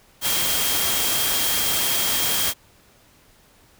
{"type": "tone in noise", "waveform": "sine", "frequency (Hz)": 3228, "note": "G#7", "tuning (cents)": -50, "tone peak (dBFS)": -28, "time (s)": [0.21, 2.54], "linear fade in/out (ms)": 50, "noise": "white", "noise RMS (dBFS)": -22, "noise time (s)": [0.21, 2.54], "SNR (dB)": -9, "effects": ["pink hiss -55 dBFS RMS until 3.79 s"]}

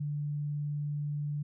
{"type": "tone", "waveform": "sine", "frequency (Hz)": 146.83, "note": "D3", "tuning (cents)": 0, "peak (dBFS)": -31, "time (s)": [0, 1.43], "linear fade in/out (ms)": 10, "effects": []}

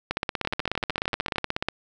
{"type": "two click trains", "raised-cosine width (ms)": 0.3, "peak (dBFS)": [-12, -9], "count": [13, 27], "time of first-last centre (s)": [[0.45, 1.359], [0.11, 1.686]], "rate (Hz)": [13.2, 16.5], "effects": []}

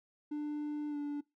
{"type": "tone with pitch glide", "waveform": "triangle", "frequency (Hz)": [297.1, 290.5], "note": ["D4", "D4"], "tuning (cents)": [20, -19], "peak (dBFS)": -32, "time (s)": [0.31, 1.21], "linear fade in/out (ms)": 10, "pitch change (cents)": -39, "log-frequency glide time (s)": [0.89, 0.97], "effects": ["noise-tail reverb RT60 0.2 s tail -22 dB re dry", "tanh soft clip ceiling -28 dBFS"]}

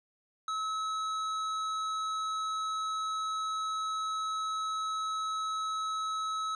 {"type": "tone with hard clipping", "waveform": "triangle", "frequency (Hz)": 1292, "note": "E6", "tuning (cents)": -35, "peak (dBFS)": -33, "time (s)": [0.48, 6.55], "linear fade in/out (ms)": 2, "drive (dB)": 14, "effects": ["resampled to 22050 Hz"]}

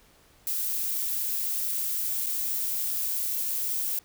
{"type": "noise with dropouts", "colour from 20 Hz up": "violet", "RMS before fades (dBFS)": -29, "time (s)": [0.47, 3.99], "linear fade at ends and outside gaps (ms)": 1, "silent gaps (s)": [2.262, 2.267], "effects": ["pink hiss -59 dBFS RMS until 4.04 s"]}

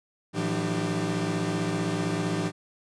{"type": "tone cluster", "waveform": "40% pulse", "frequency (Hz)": [111, 164.6, 180.1, 300.3, 390.6], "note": ["A2", "E3", "F#3", "D4", "G4"], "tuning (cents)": [16, -2, -46, 39, -6], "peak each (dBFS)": [-34, -30, -32, -31, -33], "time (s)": [0.33, 2.52], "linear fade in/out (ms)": 50, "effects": ["resampled to 22050 Hz"]}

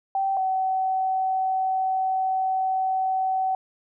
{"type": "tone pair in turn", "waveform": "sine", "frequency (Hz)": [776, 757.8], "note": ["G5", "F#5"], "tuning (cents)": [-18, 41], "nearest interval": "unison", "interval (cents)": 41, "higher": "first", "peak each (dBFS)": -21, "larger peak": "neither", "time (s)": [[0.15, 0.37], [0.37, 3.55]], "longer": "second", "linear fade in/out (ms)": 2, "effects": []}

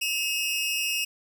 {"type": "tone pair together", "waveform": "sawtooth", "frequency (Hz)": [2575, 2822], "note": ["E7", "F7"], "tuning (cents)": [-41, 17], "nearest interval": "major second", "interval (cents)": 158, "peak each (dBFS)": -25, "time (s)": [0.01, 1.05], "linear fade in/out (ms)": 10, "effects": []}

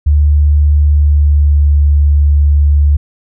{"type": "tone with pitch glide", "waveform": "sine", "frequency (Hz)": [73.7, 72.73], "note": ["D2", "D2"], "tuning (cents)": [7, -16], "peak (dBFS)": -5, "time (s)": [0.06, 2.97], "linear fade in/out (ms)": 10, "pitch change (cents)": -23, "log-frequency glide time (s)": [0.84, 1.69], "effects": []}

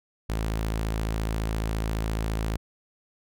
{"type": "tone", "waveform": "sawtooth", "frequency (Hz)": 54.5, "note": "A1", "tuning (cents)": -16, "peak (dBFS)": -22, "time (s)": [0.29, 2.57], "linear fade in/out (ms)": 10, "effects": []}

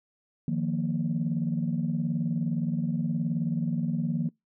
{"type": "chord", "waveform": "sine", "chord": "Eb suspended second", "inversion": "none", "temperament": "equal", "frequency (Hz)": [155.56, 174.61, 233.1], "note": ["Eb3", "F3", "Bb3"], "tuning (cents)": [0, 0, 0], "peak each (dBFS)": -29, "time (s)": [0.48, 4.29], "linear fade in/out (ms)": 2, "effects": ["noise-tail reverb RT60 0.2 s tail -25 dB re dry", "tanh soft clip ceiling -18 dBFS"]}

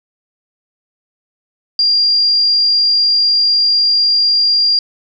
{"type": "tone", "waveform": "sine", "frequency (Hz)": 4784, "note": "D8", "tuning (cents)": 31, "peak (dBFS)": -9, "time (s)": [1.79, 4.79], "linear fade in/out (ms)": 2, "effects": []}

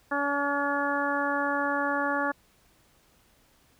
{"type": "harmonic tone", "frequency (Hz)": 284.3, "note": "C#4", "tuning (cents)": 44, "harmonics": [1, 2, 3, 4, 5, 6], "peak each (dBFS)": [-32, -32, -32, -32, -32, -32], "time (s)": [0.11, 2.32], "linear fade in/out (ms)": 10, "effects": ["pink hiss -63 dBFS RMS until 3.79 s"]}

